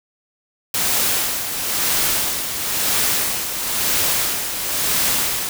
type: noise with tremolo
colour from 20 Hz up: white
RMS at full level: -18 dBFS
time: 0.74-5.49 s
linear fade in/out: 2 ms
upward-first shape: sine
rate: 0.99 Hz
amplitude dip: 55%
effects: none